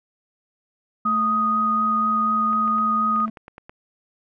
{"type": "tone", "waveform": "triangle", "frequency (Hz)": 220, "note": "A3", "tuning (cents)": 0, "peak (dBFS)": -24, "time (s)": [1.05, 3.3], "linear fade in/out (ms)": 5}
{"type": "tone with vibrato", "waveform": "sine", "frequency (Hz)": 1244.5, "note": "D#6", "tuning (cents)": 0, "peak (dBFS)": -18, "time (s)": [1.05, 3.26], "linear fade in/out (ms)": 10, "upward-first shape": "sine", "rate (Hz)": 4.1, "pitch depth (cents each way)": 12}
{"type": "clicks", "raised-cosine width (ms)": 0.5, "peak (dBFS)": -25, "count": 10, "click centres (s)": [2.531, 2.678, 2.784, 3.161, 3.203, 3.28, 3.372, 3.481, 3.581, 3.695]}
{"effects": []}